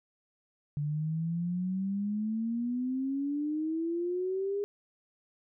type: exponential sweep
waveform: sine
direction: up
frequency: 144.7 to 410 Hz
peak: -29 dBFS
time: 0.77-4.64 s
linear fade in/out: 0 ms
effects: none